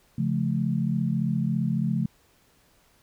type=chord; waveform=sine; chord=Db augmented; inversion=none; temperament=just; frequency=138.59 / 173.24 / 216.5 Hz; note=Db3 / F3 / A3; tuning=0 / -14 / -28 cents; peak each=-27 dBFS; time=0.18-2.06 s; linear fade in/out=5 ms; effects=pink hiss -62 dBFS RMS until 3.02 s